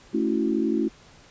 sine chord, F# minor seventh, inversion first, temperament equal, 220 / 277.2 / 329.6 / 370 Hz, A3 / C#4 / E4 / F#4, 0 / 0 / 0 / 0 cents, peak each -26 / -27 / -25 / -29 dBFS, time 0.13-0.89 s, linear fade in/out 20 ms, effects pink hiss -52 dBFS RMS until 1.3 s + resampled to 16000 Hz

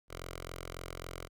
5% pulse tone with notch filter, 43.65 Hz, F1, in tune, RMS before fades -44 dBFS, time 0.08-1.29 s, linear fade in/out 50 ms, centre 220 Hz, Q 0.54, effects none

